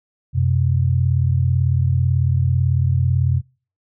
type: tone pair together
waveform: sine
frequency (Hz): 90.7 / 128.79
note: F#2 / C3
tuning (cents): -34 / -27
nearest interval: tritone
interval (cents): 607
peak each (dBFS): -17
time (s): 0.33-3.42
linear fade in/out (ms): 50
effects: noise-tail reverb RT60 0.4 s tail -26 dB re dry